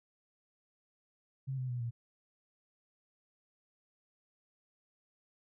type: tone with pitch steps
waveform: sine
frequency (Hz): 133.6 / 128.08 / 122.8 / 117.72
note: C3 / C3 / B2 / A#2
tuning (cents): +36 / -37 / -9 / +17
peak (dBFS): -34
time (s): 1.47-1.91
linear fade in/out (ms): 20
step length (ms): 110
effects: none